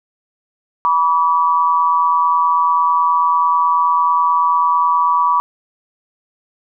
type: tone pair together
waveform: sine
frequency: 976.8 / 1146 Hz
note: B5 / D6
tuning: -19 / -43 cents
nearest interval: minor third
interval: 276 cents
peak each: -14 dBFS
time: 0.85-5.4 s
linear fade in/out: 0 ms
effects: none